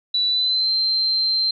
sine tone with pitch glide, 3951 to 4131 Hz, B7 to C8, 0 to -23 cents, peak -17 dBFS, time 0.14-1.51 s, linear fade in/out 5 ms, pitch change +77 cents, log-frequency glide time 0.27-0.71 s, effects none

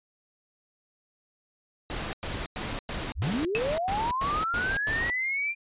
pink noise bursts, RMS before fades -33 dBFS, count 10, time 1.9-5.1 s, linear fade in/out 0 ms, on 230 ms, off 100 ms
sine linear sweep, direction up, 39.32 to 2394 Hz, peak -26 dBFS, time 3.15-5.55 s, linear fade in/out 50 ms
sine tone with exponential decay, 2600 Hz, E7, 24 cents flat, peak -22 dBFS, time 3.55-3.63 s, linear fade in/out 0 ms, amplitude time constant 16 ms
effects resampled to 8000 Hz

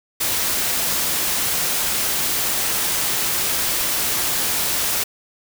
white noise, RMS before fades -21 dBFS, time 0.2-5.04 s, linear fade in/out 10 ms, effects none

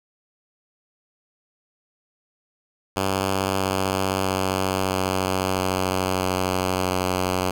5% pulse tone with pitch steps, 96.1 / 95.44 / 94.78 / 94.12 / 93.47 / 92.83 / 92.19 Hz, G2 / G2 / F#2 / F#2 / F#2 / F#2 / F#2, -34 / -46 / +42 / +30 / +18 / +6 / -6 cents, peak -10 dBFS, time 2.96-7.51 s, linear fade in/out 5 ms, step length 650 ms, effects none

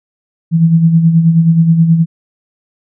sine tone with tremolo, 164.81 Hz, E3, in tune, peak -3 dBFS, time 0.51-2.06 s, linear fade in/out 50 ms, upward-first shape sine, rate 9.4 Hz, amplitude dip 55%, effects none

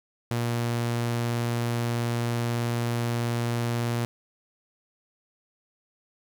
sawtooth tone, 118.4 Hz, A#2, 27 cents sharp, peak -21 dBFS, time 0.31-4.05 s, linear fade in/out 0 ms, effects 9-bit

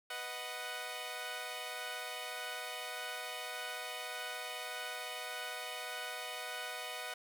10% pulse chord, B major, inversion none, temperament equal, 493.9 / 622.3 / 740 Hz, B4 / D#5 / F#5, 0 / 0 / 0 cents, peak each -38 / -37 / -35 dBFS, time 0.1-7.14 s, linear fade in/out 5 ms, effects none

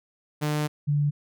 sawtooth / sine tone pair in turn, 150.2 / 145.84 Hz, D3 / D3, +39 / -12 cents, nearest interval minor second, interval 51 cents, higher first, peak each -20 dBFS, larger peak neither, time 0.41-0.68 / 0.87-1.11 s, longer first, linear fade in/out 20 ms, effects none

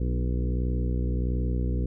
harmonic tone with a mistuned harmonic, 61.4 Hz, B1, 9 cents flat, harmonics 1 / 2 / 3 / 4 / 5 / 6 / 7 / 8, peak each -25 / -31 / -35 / -37 / -39 / -41 / -42 / -43 dBFS, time 0-1.86 s, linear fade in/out 5 ms, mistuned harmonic 4, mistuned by +22 cents, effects none

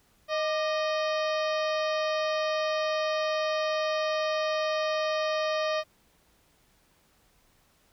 harmonic tone with a mistuned harmonic, 622.3 Hz, D#5, in tune, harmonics 1 / 2 / 3 / 4 / 5 / 6 / 7 / 8 / 9, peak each -27 / -33 / -37 / -39 / -41 / -43 / -44 / -45 / -46 dBFS, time 0.28-5.84 s, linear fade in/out 50 ms, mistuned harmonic 2, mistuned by -70 cents, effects pink hiss -65 dBFS RMS until 7.92 s

